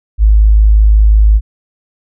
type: tone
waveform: sine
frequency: 52.8 Hz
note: G#1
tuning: 29 cents sharp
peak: -3 dBFS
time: 0.18-1.41 s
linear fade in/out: 50 ms
effects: none